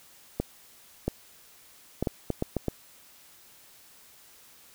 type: clicks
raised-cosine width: 2 ms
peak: -13 dBFS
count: 8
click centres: 0.4 / 1.08 / 2.026 / 2.072 / 2.303 / 2.424 / 2.567 / 2.683 s
effects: white hiss -55 dBFS RMS until 4.74 s